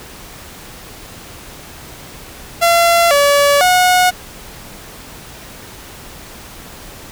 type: tone with pitch steps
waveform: sawtooth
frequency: 682 / 571 / 728 Hz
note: F5 / D5 / F#5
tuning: -41 / -49 / -28 cents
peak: -5 dBFS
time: 2.61-4.11 s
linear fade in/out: 20 ms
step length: 500 ms
effects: pink hiss -35 dBFS RMS until 7.11 s